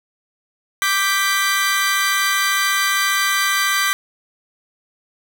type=chord; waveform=sawtooth; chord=G major; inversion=second; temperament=equal; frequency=1174.7 / 1568 / 1975.5 Hz; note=D6 / G6 / B6; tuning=0 / 0 / 0 cents; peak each=-17 dBFS; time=0.82-3.93 s; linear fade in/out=0 ms; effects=none